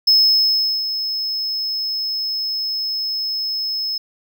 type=tone with ADSR envelope; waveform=triangle; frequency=5190 Hz; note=E8; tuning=28 cents flat; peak=-8 dBFS; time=0.07-3.98 s; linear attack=9 ms; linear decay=750 ms; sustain=-11 dB; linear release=5 ms; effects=none